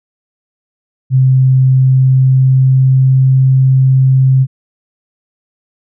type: tone with pitch glide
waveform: sine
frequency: 130.8 to 131.94 Hz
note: C3 to C3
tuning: 0 to +15 cents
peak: -5 dBFS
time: 1.1-4.47 s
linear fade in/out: 50 ms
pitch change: +15 cents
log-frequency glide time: 1.63-3.44 s
effects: none